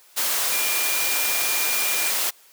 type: tone in noise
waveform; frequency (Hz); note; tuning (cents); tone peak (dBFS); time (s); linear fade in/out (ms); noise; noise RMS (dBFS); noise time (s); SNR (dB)
sine; 2400; D7; +37; -28; 0.51-2.11; 20; white; -23; 0.16-2.31; -8
effects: white hiss -53 dBFS RMS until 2.52 s + high-pass 400 Hz 12 dB/octave